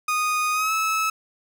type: tone with pitch glide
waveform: 30% pulse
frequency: 1238 to 1299.5 Hz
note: D#6 to E6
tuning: -9 to -25 cents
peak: -18 dBFS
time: 0.08-1.1 s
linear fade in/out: 5 ms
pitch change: +84 cents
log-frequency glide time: 0.53-0.72 s
effects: none